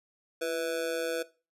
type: tone with amplitude modulation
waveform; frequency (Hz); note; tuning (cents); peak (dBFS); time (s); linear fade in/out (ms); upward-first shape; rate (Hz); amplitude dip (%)
square; 493.9; B4; 0; -26; 0.41-1.23; 10; sine; 156; 90
effects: noise-tail reverb RT60 0.3 s tail -18 dB re dry + resampled to 32000 Hz